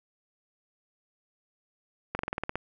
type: slowing click train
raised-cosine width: 0.5 ms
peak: -15 dBFS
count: 9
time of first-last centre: 2.15-2.556 s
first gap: 41 ms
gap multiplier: 1.06
effects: none